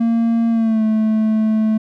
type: tone with pitch glide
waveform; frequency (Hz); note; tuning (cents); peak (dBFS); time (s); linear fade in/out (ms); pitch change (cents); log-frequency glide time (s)
triangle; 230 to 218.1; A#3 to A3; -23 to -15; -11; 0-1.78; 10; -92; 0.5-0.83
effects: none